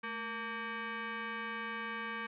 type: tone with frequency modulation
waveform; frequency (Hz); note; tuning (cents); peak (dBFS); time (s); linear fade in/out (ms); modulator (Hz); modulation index
sine; 218.8; A3; -9; -37; 0.03-2.27; 10; 687; 3.2
effects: none